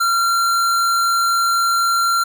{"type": "tone", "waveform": "square", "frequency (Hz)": 1372, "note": "F6", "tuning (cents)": -31, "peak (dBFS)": -15, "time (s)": [0, 2.24], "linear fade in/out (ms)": 10, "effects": []}